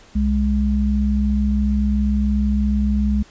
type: tone pair together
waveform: sine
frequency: 64.8 / 207.7 Hz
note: C2 / G#3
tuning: -16 / 0 cents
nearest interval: octave + minor sixth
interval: 2016 cents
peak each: -18 dBFS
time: 0.15-3.23 s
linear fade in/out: 10 ms
effects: pink hiss -48 dBFS RMS until 3.3 s + resampled to 16000 Hz